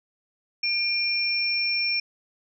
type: tone pair together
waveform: sine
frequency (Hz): 2392 / 5426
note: D7 / E8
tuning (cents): +31 / +49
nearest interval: octave + major second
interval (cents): 1418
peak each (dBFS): -25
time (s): 0.63-2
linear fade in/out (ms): 5
effects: none